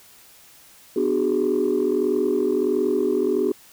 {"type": "chord", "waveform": "sine", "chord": "G# half-diminished seventh", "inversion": "first", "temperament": "just", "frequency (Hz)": [249.2, 299, 373.8, 415.3], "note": ["B3", "D4", "F#4", "G#4"], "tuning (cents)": [16, 31, 18, 0], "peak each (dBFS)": [-26, -25, -21, -22], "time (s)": [0.96, 3.52], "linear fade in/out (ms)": 5, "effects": ["tanh soft clip ceiling -12 dBFS", "white hiss -50 dBFS RMS until 3.72 s"]}